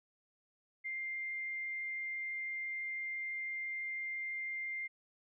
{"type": "tone", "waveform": "sine", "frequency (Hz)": 2102, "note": "C7", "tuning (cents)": 7, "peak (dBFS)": -37, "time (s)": [0.84, 4.88], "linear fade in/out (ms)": 20, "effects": []}